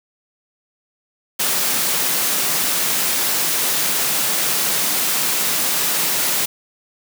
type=high-pass noise; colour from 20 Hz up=white; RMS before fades=-19 dBFS; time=1.39-6.46 s; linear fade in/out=10 ms; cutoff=130 Hz; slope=48 dB/octave; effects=none

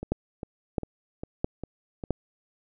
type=two click trains; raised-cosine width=2 ms; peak=-21 / -11 dBFS; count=6 / 4; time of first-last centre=0.03-2.038 / 0.12-2.107 s; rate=2.49 / 1.51 Hz; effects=none

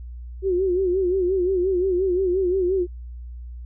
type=tone with vibrato; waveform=sine; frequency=369.7 Hz; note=F#4; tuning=1 cent flat; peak=-18 dBFS; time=0.42-2.87 s; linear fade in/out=50 ms; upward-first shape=sine; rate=5.7 Hz; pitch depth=91 cents each way; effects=added 60 Hz sine -33 dBFS peak until 3.65 s

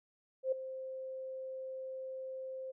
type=tone with ADSR envelope; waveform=sine; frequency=524 Hz; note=C5; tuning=2 cents sharp; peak=-27 dBFS; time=0.43-2.72 s; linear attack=90 ms; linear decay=7 ms; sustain=-13 dB; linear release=17 ms; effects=none

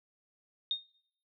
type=tone with exponential decay; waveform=sine; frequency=3692 Hz; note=A#7; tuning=17 cents flat; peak=-26 dBFS; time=0.71-0.9 s; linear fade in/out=1 ms; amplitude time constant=40 ms; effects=noise-tail reverb RT60 0.6 s tail -20 dB re dry

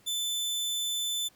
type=tone; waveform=sawtooth; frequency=3520 Hz; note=A7; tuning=in tune; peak=-26 dBFS; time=0.06-1.29 s; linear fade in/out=20 ms; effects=pink hiss -62 dBFS RMS until 1.35 s + high-pass 80 Hz 12 dB/octave

